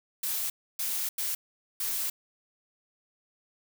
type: noise bursts at uneven times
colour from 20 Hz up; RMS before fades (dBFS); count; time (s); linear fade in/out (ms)
blue; -31; 4; 0.23-0.5 / 0.79-1.09 / 1.18-1.35 / 1.8-2.1; 5
effects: none